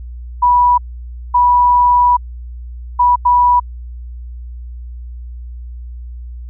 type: tone bursts at uneven times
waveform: sine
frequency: 979 Hz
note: B5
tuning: 15 cents flat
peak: -7 dBFS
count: 4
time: 0.42-0.78 / 1.34-2.17 / 2.99-3.16 / 3.25-3.6 s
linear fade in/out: 10 ms
effects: added 60 Hz sine -26 dBFS peak until 6.49 s